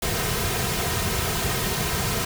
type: noise with comb filter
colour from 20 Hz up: pink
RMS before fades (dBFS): -25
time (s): 0.02-2.25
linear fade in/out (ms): 5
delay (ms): 3.5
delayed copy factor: -0.65
effects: none